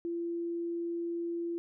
sine tone, 340.4 Hz, F4, 44 cents flat, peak -32 dBFS, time 0.05-1.58 s, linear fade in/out 0 ms, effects none

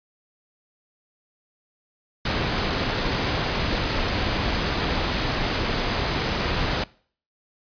pink noise, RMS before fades -24 dBFS, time 2.25-6.84 s, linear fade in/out 5 ms, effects noise-tail reverb RT60 0.5 s tail -23 dB re dry + resampled to 11025 Hz

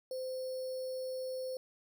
sine tone with sample-and-hold, 516 Hz, C5, 24 cents flat, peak -36 dBFS, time 0.11-1.57 s, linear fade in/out 2 ms, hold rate 4900 Hz, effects none

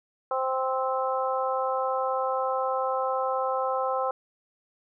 harmonic tone, 261.6 Hz, C4, in tune, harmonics 2 / 3 / 4 / 5, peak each -28 / -30 / -31 / -32 dBFS, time 0.31-4.11 s, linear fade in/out 2 ms, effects none

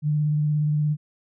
sine tone with vibrato, 150 Hz, D3, 37 cents sharp, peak -19 dBFS, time 0.02-0.97 s, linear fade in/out 50 ms, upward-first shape square, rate 17 Hz, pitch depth 16 cents each way, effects none

